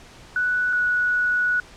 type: tone pair in turn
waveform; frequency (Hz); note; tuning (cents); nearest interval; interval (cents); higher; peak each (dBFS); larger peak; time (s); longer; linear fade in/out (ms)
sine; 1480 / 1468.9; F#6 / F#6; 0 / -13; unison; 13; first; -19 / -18; second; 0.36-0.73 / 0.73-1.6; second; 2
effects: pink hiss -46 dBFS RMS until 1.76 s + low-pass 7000 Hz 12 dB/octave